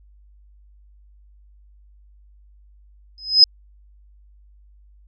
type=tone with exponential growth; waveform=sine; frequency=5070 Hz; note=D#8; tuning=32 cents sharp; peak=-3 dBFS; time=3.18-3.44 s; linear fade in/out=1 ms; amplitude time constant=56 ms; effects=added 50 Hz sine -48 dBFS peak until 5.07 s